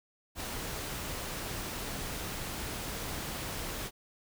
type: noise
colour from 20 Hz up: pink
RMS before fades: -38 dBFS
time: 0.35-3.91 s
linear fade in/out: 50 ms
effects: none